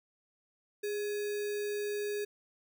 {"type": "tone with sample-and-hold", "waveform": "sine", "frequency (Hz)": 413.2, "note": "G#4", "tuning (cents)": -9, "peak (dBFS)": -32, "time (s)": [0.83, 2.25], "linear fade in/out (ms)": 10, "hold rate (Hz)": 2100, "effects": []}